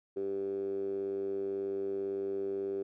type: tone with band-pass filter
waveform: 10% pulse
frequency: 98.1 Hz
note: G2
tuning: 2 cents sharp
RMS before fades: -35 dBFS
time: 0.16-2.83 s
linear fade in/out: 10 ms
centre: 380 Hz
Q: 9.5
effects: none